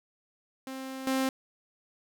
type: tone with level steps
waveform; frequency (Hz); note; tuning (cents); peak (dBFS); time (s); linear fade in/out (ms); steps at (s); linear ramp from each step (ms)
sawtooth; 264.3; C4; +18; -33 / -22; 0.67-1.29; 2; 1.07; 2
effects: none